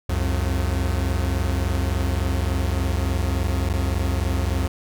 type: tone pair together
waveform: 45% pulse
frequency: 66.44 / 89.9 Hz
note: C2 / F#2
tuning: +27 / -49 cents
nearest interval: perfect fourth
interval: 524 cents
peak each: -23 dBFS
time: 0.09-4.68 s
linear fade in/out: 5 ms
effects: none